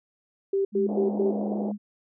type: tone bursts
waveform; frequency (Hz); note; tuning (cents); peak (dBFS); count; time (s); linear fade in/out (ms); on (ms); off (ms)
sine; 392; G4; 0; -21; 4; 0.53-1.31; 5; 120; 100
type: tone with vibrato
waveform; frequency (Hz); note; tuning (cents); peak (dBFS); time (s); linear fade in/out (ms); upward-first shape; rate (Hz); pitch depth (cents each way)
sine; 207.2; G#3; -4; -27; 0.72-1.78; 50; triangle; 17; 25
type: band-pass noise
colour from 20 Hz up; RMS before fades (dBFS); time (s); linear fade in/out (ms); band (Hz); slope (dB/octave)
pink; -33; 0.88-1.72; 10; 270 to 760; 48
effects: none